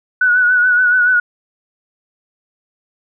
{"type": "tone with vibrato", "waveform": "sine", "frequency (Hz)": 1476, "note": "F#6", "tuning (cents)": -5, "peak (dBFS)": -9, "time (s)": [0.21, 1.2], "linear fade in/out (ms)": 5, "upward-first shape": "triangle", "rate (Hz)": 7, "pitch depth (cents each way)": 51, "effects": []}